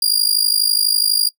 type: tone with amplitude modulation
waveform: sawtooth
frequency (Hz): 4814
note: D8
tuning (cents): +42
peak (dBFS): -7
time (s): 0.02-1.29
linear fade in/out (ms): 5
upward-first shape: sine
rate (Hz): 52.1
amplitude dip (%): 80
effects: noise-tail reverb RT60 0.1 s tail -22 dB re dry